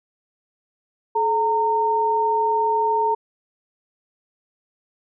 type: tone pair together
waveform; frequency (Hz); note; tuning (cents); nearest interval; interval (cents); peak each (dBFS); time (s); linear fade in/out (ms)
sine; 430.9 / 917; A4 / A#5; -36 / -29; octave + minor second; 1307; -23 / -18; 1.15-3.15; 10
effects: none